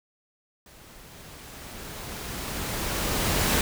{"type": "noise with level ramp", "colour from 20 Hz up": "pink", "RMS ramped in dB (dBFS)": [-51, -22], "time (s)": [0.66, 3.61], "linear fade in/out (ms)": 2, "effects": []}